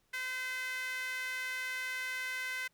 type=tone with high-pass filter; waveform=sawtooth; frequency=512 Hz; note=C5; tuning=38 cents flat; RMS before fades=-38 dBFS; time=0.13-2.68 s; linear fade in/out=10 ms; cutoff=1800 Hz; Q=8; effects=pink hiss -74 dBFS RMS until 2.73 s